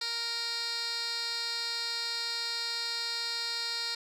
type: tone with band-pass filter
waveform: 15% pulse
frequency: 466.2 Hz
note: A#4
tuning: in tune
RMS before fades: -34 dBFS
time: 0.01-3.95 s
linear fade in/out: 5 ms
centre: 4200 Hz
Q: 3.1
effects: none